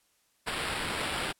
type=noise with sample-and-hold; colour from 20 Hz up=blue; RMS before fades=-33 dBFS; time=0.46-1.33 s; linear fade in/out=20 ms; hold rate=6300 Hz; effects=white hiss -70 dBFS RMS until 1.39 s + low-pass 12000 Hz 12 dB/octave